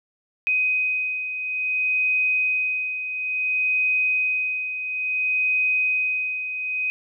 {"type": "beating tone pair", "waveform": "sine", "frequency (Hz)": [2510, 2510.58], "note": ["D#7", "D#7"], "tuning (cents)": [15, 15], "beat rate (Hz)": 0.58, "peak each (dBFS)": [-21, -28], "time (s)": [0.47, 6.9], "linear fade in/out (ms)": 0, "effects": []}